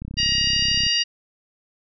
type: click train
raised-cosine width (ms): 5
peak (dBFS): -20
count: 29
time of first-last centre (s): 0.02-0.866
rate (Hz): 33.1
type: harmonic tone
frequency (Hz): 946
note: A#5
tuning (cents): +25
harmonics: 2 / 3 / 4 / 5 / 6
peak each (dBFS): -29 / -21 / -33 / -22 / -29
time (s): 0.17-1.04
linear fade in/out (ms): 20
effects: none